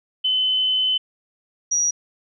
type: tone pair in turn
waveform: sine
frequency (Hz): 3037 / 5770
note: F#7 / F#8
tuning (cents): +44 / -44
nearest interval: major seventh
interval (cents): 1112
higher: second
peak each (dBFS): -17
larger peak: neither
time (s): 0.24-0.98 / 1.71-1.91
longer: first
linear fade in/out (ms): 10
effects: none